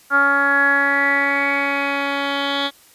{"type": "tone with low-pass filter sweep", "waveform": "10% pulse", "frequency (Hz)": 280.2, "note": "C#4", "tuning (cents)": 19, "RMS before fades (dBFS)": -18, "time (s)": [0.1, 2.71], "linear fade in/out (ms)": 50, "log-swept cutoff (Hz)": [1400, 3400], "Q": 9.1, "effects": ["white hiss -50 dBFS RMS until 2.94 s", "resampled to 32000 Hz"]}